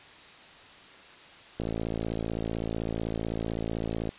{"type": "click train", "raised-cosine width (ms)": 2, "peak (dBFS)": -18, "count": 140, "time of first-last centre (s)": [1.6, 4.091], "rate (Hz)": 55.8, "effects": ["white hiss -50 dBFS RMS until 4.18 s", "resampled to 8000 Hz"]}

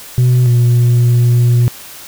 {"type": "tone pair in turn", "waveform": "sine", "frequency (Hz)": [124.9, 120.78], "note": ["B2", "B2"], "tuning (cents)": [20, -38], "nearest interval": "minor second", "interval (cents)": 58, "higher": "first", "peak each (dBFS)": -4, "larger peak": "neither", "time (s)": [[0.18, 0.46], [0.46, 1.68]], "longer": "second", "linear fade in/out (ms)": 0, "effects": ["tanh soft clip ceiling -6 dBFS", "white hiss -33 dBFS RMS until 2.07 s"]}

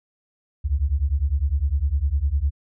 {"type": "beating tone pair", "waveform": "sine", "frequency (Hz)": [65.9, 75.8], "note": ["C2", "D#2"], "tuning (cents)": [13, -45], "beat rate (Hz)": 9.9, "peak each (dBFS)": -21, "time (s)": [0.64, 2.51], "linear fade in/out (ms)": 20, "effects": ["tanh soft clip ceiling -11 dBFS"]}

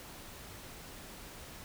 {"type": "silence", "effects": ["pink hiss -49 dBFS RMS until 1.64 s"]}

